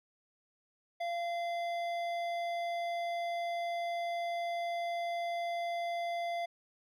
sine tone with hard clipping, 688 Hz, F5, 26 cents flat, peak -35 dBFS, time 1-6.46 s, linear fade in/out 10 ms, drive 11 dB, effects none

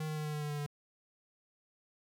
square tone with pitch steps, 155.56 / 154.13 / 152.71 / 151.31 / 149.91 / 148.54 / 147.17 / 145.81 Hz, D#3 / D#3 / D#3 / D#3 / D3 / D3 / D3 / D3, 0 / -16 / -32 / -48 / +36 / +20 / +4 / -12 cents, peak -36 dBFS, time 0-0.664 s, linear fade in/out 5 ms, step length 83 ms, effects none

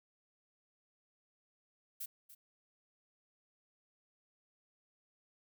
violet noise with echo, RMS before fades -42 dBFS, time 2-2.06 s, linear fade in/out 10 ms, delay 290 ms, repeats 1, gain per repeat -14 dB, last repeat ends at 2.35 s, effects none

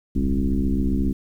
sine tone with frequency modulation, 128.1 Hz, C3, 36 cents flat, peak -18 dBFS, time 0.15-1.13 s, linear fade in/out 10 ms, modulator 67.7 Hz, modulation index 2.6, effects 9-bit

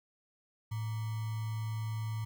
sine tone with sample-and-hold, 110 Hz, A2, in tune, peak -33 dBFS, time 0.71-2.25 s, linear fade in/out 10 ms, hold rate 1050 Hz, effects none

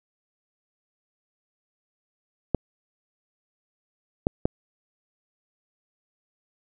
clicks, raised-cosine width 2 ms, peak -7 dBFS, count 3, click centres 2.547 / 4.269 / 4.455 s, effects none

